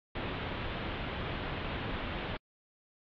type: low-pass noise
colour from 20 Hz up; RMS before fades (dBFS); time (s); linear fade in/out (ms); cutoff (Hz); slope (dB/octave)
pink; -37; 0.15-2.37; 5; 3600; 48
effects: AAC 64 kbps